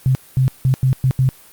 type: tone bursts at uneven times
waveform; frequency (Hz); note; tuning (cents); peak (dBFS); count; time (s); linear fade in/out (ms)
sine; 130.81; C3; 0; -11; 6; 0.06-0.15 / 0.37-0.48 / 0.65-0.74 / 0.83-0.93 / 1.04-1.11 / 1.19-1.29; 0
effects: white hiss -45 dBFS RMS until 1.52 s + Opus 32 kbps